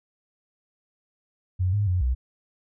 sine tone with pitch steps, 91.9 / 102.9 / 90.5 / 62.9 Hz, F#2 / G#2 / F#2 / B1, -11 / -16 / -38 / +32 cents, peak -20 dBFS, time 1.59-2.15 s, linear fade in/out 20 ms, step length 140 ms, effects none

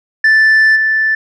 sine tone with level steps, 1760 Hz, A6, in tune, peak -3 / -9 dBFS, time 0.24-1.15 s, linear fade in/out 5 ms, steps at 0.75 s, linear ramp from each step 20 ms, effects tanh soft clip ceiling -5 dBFS

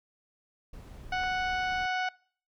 brown noise, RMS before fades -45 dBFS, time 0.73-1.86 s, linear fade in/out 5 ms
harmonic tone, 739 Hz, F#5, 2 cents flat, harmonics 1 / 2 / 3 / 4 / 5 / 6 / 7 / 8, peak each -30 / -33 / -37 / -41 / -49 / -48 / -49 / -54 dBFS, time 1.12-2.09 s, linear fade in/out 5 ms
clicks, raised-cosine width 0.5 ms, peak -27 / -37 dBFS, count 2, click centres 1.236 / 1.636 s
effects noise-tail reverb RT60 0.5 s tail -24 dB re dry

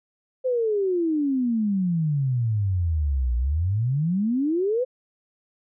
sine exponential two-way sweep, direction down then up, 523.3 to 58.27 to 523.3 Hz, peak -20 dBFS, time 0.44-4.85 s, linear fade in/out 20 ms, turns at 3.36 s, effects none

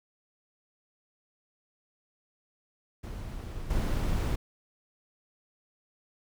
brown noise with level steps, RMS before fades -38 / -28 dBFS, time 3.03-4.36 s, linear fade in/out 10 ms, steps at 3.7 s, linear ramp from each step 5 ms, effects none

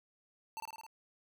square tone with echo, 892 Hz, A5, 23 cents sharp, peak -40 dBFS, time 0.57-0.6 s, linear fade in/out 0 ms, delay 53 ms, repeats 5, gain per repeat -2 dB, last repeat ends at 0.865 s, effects none

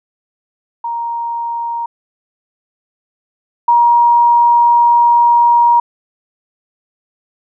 sine tone pair in turn, 936 / 948 Hz, A#5 / A#5, +7 / +29 cents, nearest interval unison, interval 22 cents, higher second, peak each -17 / -6 dBFS, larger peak second, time 0.84-1.86 / 3.68-5.8 s, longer second, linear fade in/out 5 ms, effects none

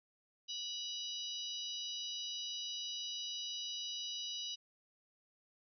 harmonic tone with a mistuned harmonic, 980 Hz, B5, 14 cents flat, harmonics 3 / 4 / 5 / 6, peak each -43 / -45 / -47 / -49 dBFS, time 0.48-4.56 s, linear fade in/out 20 ms, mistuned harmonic 4, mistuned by -24 cents, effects none

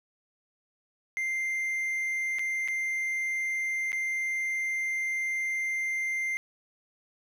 triangle tone with dropouts, 2093 Hz, C7, in tune, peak -26 dBFS, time 1.17-6.37 s, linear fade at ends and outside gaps 0 ms, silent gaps 2.386-2.393 / 2.677-2.684 / 3.919-3.929 s, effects none

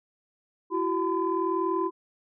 sine tone cluster, 337.3 / 377.6 / 1013 Hz, E4 / F#4 / B5, +40 / +35 / +44 cents, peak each -28 dBFS, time 0.7-1.91 s, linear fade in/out 50 ms, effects tanh soft clip ceiling -14 dBFS

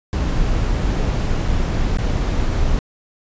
brown noise with dropouts, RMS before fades -18 dBFS, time 0.13-2.79 s, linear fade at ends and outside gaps 0 ms, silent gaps 1.478-1.483 / 1.972-1.986 s, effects resampled to 16000 Hz

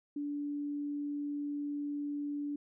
sine tone, 289.9 Hz, D4, 22 cents flat, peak -34 dBFS, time 0.16-2.56 s, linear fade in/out 5 ms, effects none

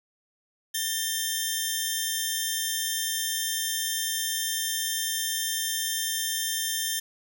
10% pulse tone pair together, 1788 / 3159 Hz, A6 / G7, +27 / +13 cents, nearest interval minor seventh, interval 986 cents, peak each -21 dBFS, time 0.74-7 s, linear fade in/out 10 ms, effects none

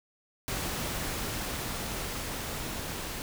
pink noise with level ramp, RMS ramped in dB -33 to -37 dBFS, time 0.48-3.22 s, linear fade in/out 0 ms, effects none

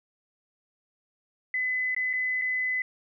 sine tone with dropouts, 2015 Hz, B6, 34 cents sharp, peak -25 dBFS, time 1.54-2.82 s, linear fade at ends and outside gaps 2 ms, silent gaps 1.948-1.964 / 2.131-2.135 / 2.415-2.419 s, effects none

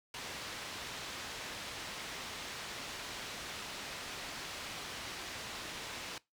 white low-pass noise, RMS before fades -44 dBFS, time 0.14-6.18 s, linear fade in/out 2 ms, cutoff 4300 Hz, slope 12 dB/octave, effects noise-tail reverb RT60 0.2 s tail -21 dB re dry

